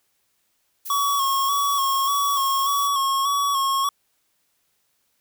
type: noise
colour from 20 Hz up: violet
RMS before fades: -33 dBFS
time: 0.85-2.88 s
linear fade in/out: 10 ms
type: tone with vibrato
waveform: square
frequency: 1108.7 Hz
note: C#6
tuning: in tune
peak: -20 dBFS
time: 0.9-3.89 s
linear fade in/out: 2 ms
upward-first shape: square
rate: 1.7 Hz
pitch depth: 33 cents each way
effects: white hiss -69 dBFS RMS until 5.2 s